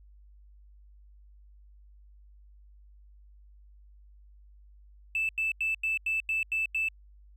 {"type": "tone bursts", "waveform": "triangle", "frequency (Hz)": 2637, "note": "E7", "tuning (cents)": 0, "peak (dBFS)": -23, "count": 8, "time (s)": [5.15, 6.886], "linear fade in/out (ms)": 2, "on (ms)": 140, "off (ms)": 88, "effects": ["tanh soft clip ceiling -23 dBFS", "added 50 Hz sine -52 dBFS peak until 7.36 s"]}